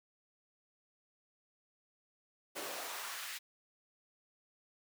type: noise with high-pass filter sweep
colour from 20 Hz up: pink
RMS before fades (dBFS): -43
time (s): 2.55-3.39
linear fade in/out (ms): 20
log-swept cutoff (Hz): 390 to 2100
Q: 1.3
effects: none